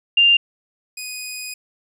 sine / 15% pulse tone pair in turn, 2794 / 2490 Hz, F7 / D#7, 0 / +1 cents, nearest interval major second, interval 199 cents, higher first, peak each -10 / -22 dBFS, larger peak first, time 0.17-0.37 / 0.97-1.54 s, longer second, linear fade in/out 5 ms, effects none

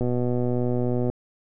click train, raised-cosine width 2 ms, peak -13 dBFS, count 135, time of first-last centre 0.01-1.099 s, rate 123 Hz, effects none

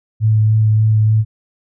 sine tone with vibrato, 108.7 Hz, A2, 21 cents flat, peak -9 dBFS, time 0.2-1.25 s, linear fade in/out 50 ms, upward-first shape sine, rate 3.4 Hz, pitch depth 13 cents each way, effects none

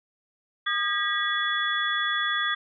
sine tone cluster, 1218 / 1619 / 1925 / 3406 Hz, D#6 / G#6 / B6 / G#7, -37 / -45 / -45 / +43 cents, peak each -29 dBFS, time 0.66-2.55 s, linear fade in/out 10 ms, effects none

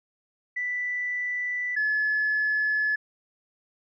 sine tone pair in turn, 1978 / 1715.5 Hz, B6 / A6, +2 / -44 cents, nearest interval major second, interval 246 cents, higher first, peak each -26 / -21 dBFS, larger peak second, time 0.56-1.76 / 1.76-2.96 s, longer neither, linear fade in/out 10 ms, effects tanh soft clip ceiling -18 dBFS

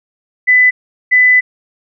sine tone pair in turn, 2000 / 2000 Hz, B6 / B6, +21 / +21 cents, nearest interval unison, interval 0 cents, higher neither, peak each -5 dBFS, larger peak neither, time 0.47-0.71 / 1.11-1.41 s, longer second, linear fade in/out 20 ms, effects none

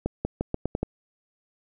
accelerating click train, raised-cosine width 2 ms, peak -12 dBFS, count 7, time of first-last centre 0.06-0.83 s, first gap 190 ms, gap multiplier 0.84, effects none

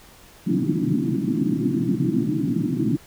white band-pass noise, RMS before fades -22 dBFS, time 0.46-2.97 s, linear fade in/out 10 ms, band 120 to 340 Hz, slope 96 dB/octave, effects pink hiss -49 dBFS RMS until 3.06 s

